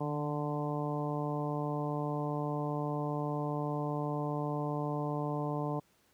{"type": "harmonic tone with a mistuned harmonic", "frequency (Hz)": 147.5, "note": "D3", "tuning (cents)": 8, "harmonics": [1, 2, 3, 4, 5, 6, 7], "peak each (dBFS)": [-35, -38, -40, -41, -42, -43, -43], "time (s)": [0, 5.8], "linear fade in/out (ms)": 10, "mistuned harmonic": 1, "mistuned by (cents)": 29, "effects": ["pink hiss -69 dBFS RMS until 6.13 s", "high-pass 80 Hz 12 dB/octave"]}